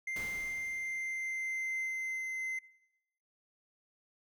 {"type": "tone with pitch glide", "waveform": "triangle", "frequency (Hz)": [2093, 2064], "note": ["C7", "C7"], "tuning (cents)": [0, -24], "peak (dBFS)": -33, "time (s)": [0.07, 2.59], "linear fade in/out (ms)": 5, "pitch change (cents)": -24, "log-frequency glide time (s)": [0.71, 2.41]}
{"type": "noise with exponential decay", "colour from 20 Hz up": "pink", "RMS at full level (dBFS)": -45, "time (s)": [0.16, 1.54], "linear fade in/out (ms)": 2, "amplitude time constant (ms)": 300}
{"effects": ["noise-tail reverb RT60 0.9 s tail -20 dB re dry"]}